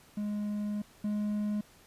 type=tone pair in turn; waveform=triangle; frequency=208 / 208.9 Hz; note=G#3 / G#3; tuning=+3 / +10 cents; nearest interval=unison; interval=7 cents; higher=second; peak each=-29 / -27 dBFS; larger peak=second; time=0.17-0.82 / 1.04-1.61 s; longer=first; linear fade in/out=5 ms; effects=pink hiss -59 dBFS RMS until 1.86 s + resampled to 32000 Hz